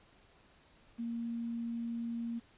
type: tone with quantisation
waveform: sine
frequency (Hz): 232.9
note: A#3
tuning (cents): -1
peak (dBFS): -35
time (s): 0.98-2.4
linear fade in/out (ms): 20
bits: 10
effects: pink hiss -64 dBFS RMS until 2.57 s + resampled to 8000 Hz